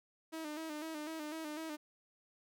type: tone with vibrato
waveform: sawtooth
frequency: 311.1 Hz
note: D#4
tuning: in tune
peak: -37 dBFS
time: 0.32-1.77 s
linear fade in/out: 20 ms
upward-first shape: square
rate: 4 Hz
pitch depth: 57 cents each way
effects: none